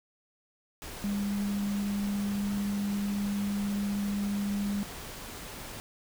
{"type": "tone in noise", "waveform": "sine", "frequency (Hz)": 202.3, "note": "G#3", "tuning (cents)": -45, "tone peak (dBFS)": -28, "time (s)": [1.04, 4.83], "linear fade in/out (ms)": 0, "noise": "pink", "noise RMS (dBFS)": -42, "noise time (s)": [0.82, 5.8], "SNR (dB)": 11, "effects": []}